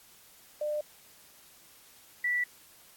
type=tone pair in turn; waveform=sine; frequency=599 / 1959.7 Hz; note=D5 / B6; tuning=+34 / -14 cents; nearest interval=octave + major sixth; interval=2052 cents; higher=second; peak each=-29 / -26 dBFS; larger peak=second; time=0.61-0.81 / 2.24-2.44 s; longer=neither; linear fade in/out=5 ms; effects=white hiss -57 dBFS RMS until 2.96 s + AAC 64 kbps

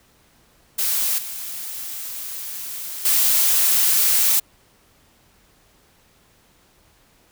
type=noise with level steps; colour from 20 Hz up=blue; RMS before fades=-21 / -31 / -17 dBFS; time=0.78-4.4 s; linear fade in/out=10 ms; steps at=1.18 / 3.05 s; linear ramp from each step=5 ms; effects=pink hiss -57 dBFS RMS until 7.31 s

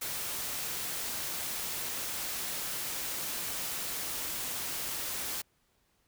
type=noise; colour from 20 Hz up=white; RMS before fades=-36 dBFS; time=0.01-5.42 s; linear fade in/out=10 ms; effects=pink hiss -72 dBFS RMS until 6.07 s

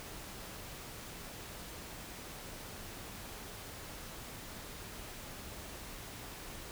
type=silence; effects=pink hiss -47 dBFS RMS until 6.71 s

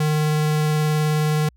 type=tone with vibrato; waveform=square; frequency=152.7 Hz; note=D#3; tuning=32 cents flat; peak=-18 dBFS; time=0-1.49 s; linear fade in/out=5 ms; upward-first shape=sine; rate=19 Hz; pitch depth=9 cents each way; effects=added 60 Hz sine -52 dBFS peak until 1.56 s

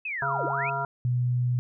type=linear two-way sweep; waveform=sine; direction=down then up; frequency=2637 to 290.6 to 2637 Hz; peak=-29 dBFS; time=0.05-0.7 s; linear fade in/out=5 ms; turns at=0.45 s
type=harmonic tone; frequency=137.9 Hz; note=C#3; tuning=9 cents flat; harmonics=1 / 3 / 5 / 7 / 9 / 10; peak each=-34 / -40 / -32 / -31 / -42 / -31 dBFS; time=0.22-0.85 s; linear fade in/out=2 ms
type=tone; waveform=sine; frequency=123.47 Hz; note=B2; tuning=in tune; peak=-22 dBFS; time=1.05-1.59 s; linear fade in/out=0 ms
effects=none

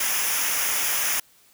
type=noise with comb filter; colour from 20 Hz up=white; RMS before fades=-24 dBFS; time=0-1.2 s; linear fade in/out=5 ms; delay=0.24 ms; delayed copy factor=-0.7; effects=white hiss -57 dBFS RMS until 1.53 s

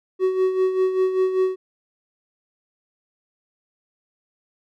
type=tone with tremolo; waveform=triangle; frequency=374.6 Hz; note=F#4; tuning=21 cents sharp; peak=-13 dBFS; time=0.19-1.56 s; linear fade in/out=50 ms; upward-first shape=sine; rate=5.1 Hz; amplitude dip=60%; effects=none

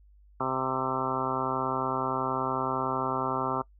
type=harmonic tone with a mistuned harmonic; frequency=130.81 Hz; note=C3; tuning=in tune; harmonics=1 / 2 / 3 / 4 / 5 / 6 / 7 / 8 / 9 / 10; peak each=-39 / -36 / -36 / -39 / -37 / -37 / -34 / -36 / -34 / -35 dBFS; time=0.4-3.62 s; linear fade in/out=5 ms; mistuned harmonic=10; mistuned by=+25 cents; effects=noise-tail reverb RT60 0.1 s tail -21 dB re dry + added 50 Hz sine -54 dBFS peak until 3.79 s

